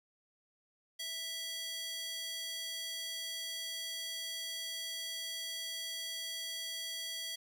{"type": "tone with high-pass filter", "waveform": "square", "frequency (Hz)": 658, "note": "E5", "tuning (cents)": -3, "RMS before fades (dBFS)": -41, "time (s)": [0.99, 7.36], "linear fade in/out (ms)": 10, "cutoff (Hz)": 3300, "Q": 1.8, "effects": []}